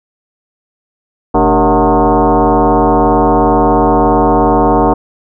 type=tone with frequency modulation; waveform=sine; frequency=220.5 Hz; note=A3; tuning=4 cents sharp; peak=-6 dBFS; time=1.34-4.94 s; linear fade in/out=10 ms; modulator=172 Hz; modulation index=4.7; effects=none